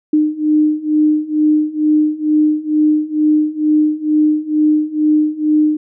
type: beating tone pair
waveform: sine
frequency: 303.5 / 305.7 Hz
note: D#4 / D#4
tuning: -43 / -30 cents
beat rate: 2.2 Hz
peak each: -15 / -13 dBFS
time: 0.13-5.77 s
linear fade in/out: 5 ms
effects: none

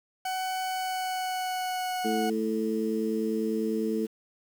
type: tone with pitch glide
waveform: 40% pulse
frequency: 749 to 734.4 Hz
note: F#5 to F#5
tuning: +21 to -13 cents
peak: -28 dBFS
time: 0.25-2.3 s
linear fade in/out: 5 ms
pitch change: -34 cents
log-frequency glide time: 0.65-2.04 s
type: harmonic tone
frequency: 110 Hz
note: A2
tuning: in tune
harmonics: 2 / 3 / 4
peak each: -29 / -32 / -30 dBFS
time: 2.04-4.07 s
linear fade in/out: 20 ms
effects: 8-bit

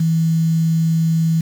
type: tone with quantisation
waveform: sine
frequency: 162.8 Hz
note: E3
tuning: 21 cents flat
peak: -13 dBFS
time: 0-1.41 s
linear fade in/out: 5 ms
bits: 6
effects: none

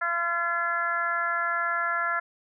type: harmonic tone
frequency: 341.7 Hz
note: F4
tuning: 38 cents flat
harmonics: 2 / 3 / 4 / 5 / 6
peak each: -34 / -35 / -27 / -29 / -39 dBFS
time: 0.01-2.2 s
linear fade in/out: 10 ms
effects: none

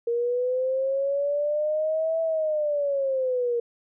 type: linear two-way sweep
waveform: sine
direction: up then down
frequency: 466.2 to 656 to 468 Hz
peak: -22 dBFS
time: 0.07-3.6 s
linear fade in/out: 5 ms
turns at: 2.21 s
effects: none

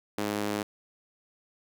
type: tone with high-pass filter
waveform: sawtooth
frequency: 103.83 Hz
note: G#2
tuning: in tune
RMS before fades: -31 dBFS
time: 0.18-0.63 s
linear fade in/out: 5 ms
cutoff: 280 Hz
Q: 1.2
effects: none

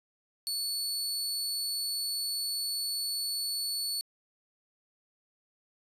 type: tone with amplitude modulation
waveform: sawtooth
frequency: 4435 Hz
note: C#8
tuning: in tune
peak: -26 dBFS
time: 0.47-4.01 s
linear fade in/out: 0 ms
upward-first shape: sine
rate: 220 Hz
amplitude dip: 40%
effects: resampled to 32000 Hz

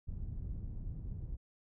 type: low-pass noise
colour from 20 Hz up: pink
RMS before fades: -41 dBFS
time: 0.07-1.37 s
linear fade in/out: 20 ms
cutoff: 120 Hz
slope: 12 dB/octave
effects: none

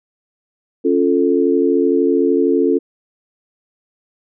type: chord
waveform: sine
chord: Db augmented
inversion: none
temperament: equal with one note detuned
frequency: 276.1 / 349.2 / 440 Hz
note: Db4 / F4 / A4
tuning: -7 / 0 / 0 cents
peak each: -16 dBFS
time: 0.84-2.79 s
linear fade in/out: 20 ms
effects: none

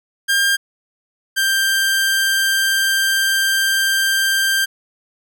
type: tone pair in turn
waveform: sawtooth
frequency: 1600 / 1578.9 Hz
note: G6 / G6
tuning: +35 / +12 cents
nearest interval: unison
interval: 23 cents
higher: first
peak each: -10 / -11 dBFS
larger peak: first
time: 0.28-0.57 / 1.36-4.66 s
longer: second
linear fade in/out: 20 ms
effects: none

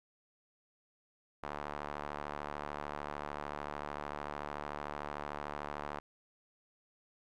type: tone with band-pass filter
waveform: sawtooth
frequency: 73.42 Hz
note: D2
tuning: in tune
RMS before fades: -42 dBFS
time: 1.43-6 s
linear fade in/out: 5 ms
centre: 1000 Hz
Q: 1.4
effects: none

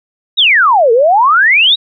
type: exponential two-way sweep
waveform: sine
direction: down then up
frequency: 3923 to 440 to 3923 Hz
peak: -5 dBFS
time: 0.37-1.76 s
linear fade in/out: 20 ms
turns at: 0.92 s
effects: none

